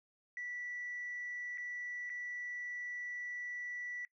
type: tone with dropouts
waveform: sine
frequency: 1959 Hz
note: B6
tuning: 15 cents flat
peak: -39 dBFS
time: 0.37-4.05 s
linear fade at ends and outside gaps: 1 ms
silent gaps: 1.575-1.581 / 2.095-2.1 s
effects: noise-tail reverb RT60 0.1 s tail -20 dB re dry + tanh soft clip ceiling -35 dBFS